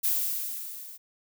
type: noise with level ramp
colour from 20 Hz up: violet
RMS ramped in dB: -24 to -45 dBFS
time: 0.03-0.98 s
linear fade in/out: 20 ms
effects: none